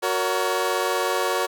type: chord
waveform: 20% pulse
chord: F# major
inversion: none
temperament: equal with one note detuned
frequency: 370 / 466.2 / 565 Hz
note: F#4 / A#4 / C#5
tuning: 0 / 0 / +33 cents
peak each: -21 dBFS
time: 0.02-1.47 s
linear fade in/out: 20 ms
effects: none